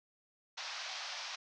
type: band-pass noise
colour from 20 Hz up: white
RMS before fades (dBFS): -43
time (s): 0.57-1.36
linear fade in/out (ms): 10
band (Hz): 620 to 5700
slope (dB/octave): 48
effects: none